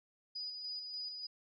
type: tone with tremolo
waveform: sine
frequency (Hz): 4943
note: D#8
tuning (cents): -12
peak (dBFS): -39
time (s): 0.35-1.27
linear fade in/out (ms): 10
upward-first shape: square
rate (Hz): 3.4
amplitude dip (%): 35
effects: none